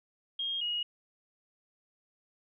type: tone pair in turn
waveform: sine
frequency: 3239 / 2886 Hz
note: G#7 / F#7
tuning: -44 / -44 cents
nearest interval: major second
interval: 200 cents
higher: first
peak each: -31 / -30 dBFS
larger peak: second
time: 0.39-0.61 / 0.61-0.83 s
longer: neither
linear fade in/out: 5 ms
effects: none